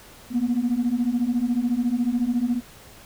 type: beating tone pair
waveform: sine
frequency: 233.1 / 247.1 Hz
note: A#3 / B3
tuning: 0 / +1 cents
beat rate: 14 Hz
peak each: -23 / -21 dBFS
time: 0.3-2.61 s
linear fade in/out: 50 ms
effects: tanh soft clip ceiling -15 dBFS + pink hiss -47 dBFS RMS until 3.05 s